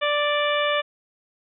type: harmonic tone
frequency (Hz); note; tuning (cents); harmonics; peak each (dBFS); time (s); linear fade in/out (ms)
587.3; D5; 0; 1 / 2 / 3 / 4 / 5 / 6; -23 / -26 / -28 / -29 / -30 / -31; 0.01-0.82; 20
effects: none